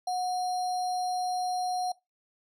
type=tone with sample-and-hold; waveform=sine; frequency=731 Hz; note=F#5; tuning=21 cents flat; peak=-27 dBFS; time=0.07-1.92 s; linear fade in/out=5 ms; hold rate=4900 Hz; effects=noise-tail reverb RT60 0.2 s tail -21 dB re dry + low-pass 10000 Hz 12 dB/octave